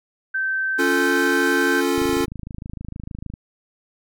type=tone; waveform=sine; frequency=1550 Hz; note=G6; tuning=20 cents flat; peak=-20 dBFS; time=0.34-1.81 s; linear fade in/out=10 ms
type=chord; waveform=square; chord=Db augmented; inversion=none; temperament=equal; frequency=277.2 / 349.2 / 440 Hz; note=Db4 / F4 / A4; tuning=0 / 0 / 0 cents; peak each=-23 / -23 / -25 dBFS; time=0.78-2.26 s; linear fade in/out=20 ms
type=click train; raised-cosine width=5 ms; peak=-20 dBFS; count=37; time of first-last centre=1.98-3.338 s; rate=26.5 Hz
effects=none